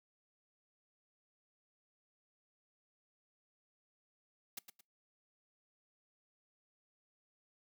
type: noise with echo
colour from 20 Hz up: white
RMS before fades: -43 dBFS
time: 4.57-4.59 s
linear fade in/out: 5 ms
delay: 110 ms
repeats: 2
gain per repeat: -9 dB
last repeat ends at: 4.81 s
effects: noise-tail reverb RT60 0.2 s tail -23 dB re dry + high-pass 200 Hz 12 dB/octave